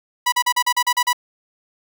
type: tone bursts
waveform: sawtooth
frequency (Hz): 981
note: B5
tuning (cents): -12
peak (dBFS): -11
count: 9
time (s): 0.26-1.131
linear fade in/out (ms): 10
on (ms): 63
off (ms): 38
effects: none